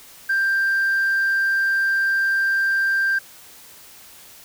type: tone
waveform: sine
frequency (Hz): 1580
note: G6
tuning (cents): +13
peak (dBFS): -15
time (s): 0.29-3.19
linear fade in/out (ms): 10
effects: tanh soft clip ceiling -15 dBFS + white hiss -45 dBFS RMS until 4.44 s